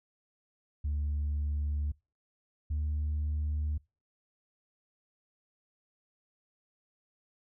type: tone pair in turn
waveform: sine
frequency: 73.42 / 75.31 Hz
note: D2 / D2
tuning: 0 / +44 cents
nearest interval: unison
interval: 44 cents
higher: second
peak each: -27 / -27 dBFS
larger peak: neither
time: 0.84-1.92 / 2.7-3.78 s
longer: neither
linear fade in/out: 10 ms
effects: noise-tail reverb RT60 0.3 s tail -26 dB re dry + tanh soft clip ceiling -27 dBFS